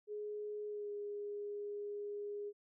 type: tone with pitch glide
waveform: sine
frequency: 418.9 to 411.2 Hz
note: G#4 to G#4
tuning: +15 to -17 cents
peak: -40 dBFS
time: 0.07-2.53 s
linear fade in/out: 50 ms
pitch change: -32 cents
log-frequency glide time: 0.68-0.91 s
effects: none